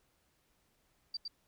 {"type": "tone with echo", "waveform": "sine", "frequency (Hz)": 4677, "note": "D8", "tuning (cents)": -8, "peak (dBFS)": -35, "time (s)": [1.14, 1.17], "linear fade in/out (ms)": 5, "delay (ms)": 110, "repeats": 1, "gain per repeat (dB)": -3, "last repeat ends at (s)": 1.28, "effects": ["pink hiss -74 dBFS RMS until 1.47 s"]}